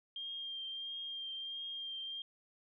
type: tone with vibrato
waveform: sine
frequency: 3200 Hz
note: G7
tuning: 35 cents sharp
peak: -40 dBFS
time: 0.16-2.22 s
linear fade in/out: 2 ms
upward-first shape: triangle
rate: 1.5 Hz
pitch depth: 23 cents each way
effects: none